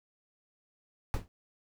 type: noise with exponential decay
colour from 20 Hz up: brown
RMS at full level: -26 dBFS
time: 1.14-1.28 s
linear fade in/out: 0 ms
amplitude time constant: 30 ms
effects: none